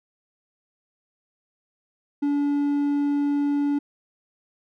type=tone; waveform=triangle; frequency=287.1 Hz; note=D4; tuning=39 cents flat; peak=-18 dBFS; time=2.22-3.79 s; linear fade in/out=10 ms; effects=none